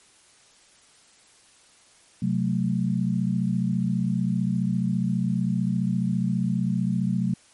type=chord; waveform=sine; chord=F# diminished; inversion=second; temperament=equal; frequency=130.81 / 185 / 220 Hz; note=C3 / F#3 / A3; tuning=0 / 0 / 0 cents; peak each=-27 / -24 / -27 dBFS; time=2.22-7.34 s; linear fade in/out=5 ms; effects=white hiss -56 dBFS RMS until 7.53 s + MP3 48 kbps